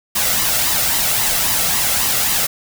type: noise with flanger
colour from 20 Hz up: white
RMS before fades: -17 dBFS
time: 0.15-2.47 s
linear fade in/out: 10 ms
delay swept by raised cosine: 1 to 1.51 ms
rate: 3.7 Hz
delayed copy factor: +0.5
effects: none